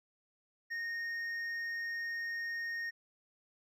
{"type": "tone with hard clipping", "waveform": "sine", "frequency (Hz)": 1851, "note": "A#6", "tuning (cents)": -13, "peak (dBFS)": -37, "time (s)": [0.7, 2.91], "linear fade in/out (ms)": 20, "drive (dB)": 4, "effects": []}